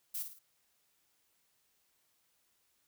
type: noise with echo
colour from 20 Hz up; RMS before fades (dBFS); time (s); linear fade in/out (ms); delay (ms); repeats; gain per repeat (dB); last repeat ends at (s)
violet; -38; 0.14-0.23; 10; 54; 3; -7; 0.392
effects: white hiss -75 dBFS RMS until 2.87 s